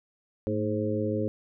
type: harmonic tone with a mistuned harmonic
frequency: 105.9 Hz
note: G#2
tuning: 34 cents sharp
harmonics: 1 / 2 / 3 / 4 / 5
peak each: -32 / -32 / -32 / -32 / -32 dBFS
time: 0.47-1.28 s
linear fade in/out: 0 ms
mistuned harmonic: 2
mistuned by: +73 cents
effects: none